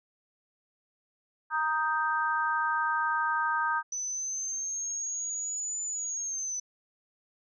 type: chord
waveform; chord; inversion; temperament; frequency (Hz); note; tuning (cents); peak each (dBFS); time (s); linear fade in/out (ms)
sine; Eb major; second; equal; 932.3 / 1244.5 / 1568; Bb5 / Eb6 / G6; 0 / 0 / 0; -30; 1.5-3.83; 50
type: linear two-way sweep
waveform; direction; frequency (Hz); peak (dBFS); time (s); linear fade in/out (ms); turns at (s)
sine; up then down; 5980 to 7040 to 5980; -31; 3.92-6.6; 5; 5.84
effects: none